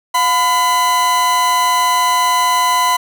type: tone pair together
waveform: 40% pulse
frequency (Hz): 711 / 1005.5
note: F5 / B5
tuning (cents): +31 / +31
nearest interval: tritone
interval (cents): 600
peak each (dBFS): -21 / -11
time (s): 0.14-2.97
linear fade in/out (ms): 10
effects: none